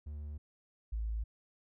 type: tone pair in turn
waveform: triangle / sine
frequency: 74.2 / 54.78 Hz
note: D2 / A1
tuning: +18 / -7 cents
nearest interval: perfect fourth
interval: 525 cents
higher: first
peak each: -38 / -33 dBFS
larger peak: second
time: 0.06-0.38 / 0.92-1.24 s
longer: neither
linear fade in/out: 10 ms
effects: none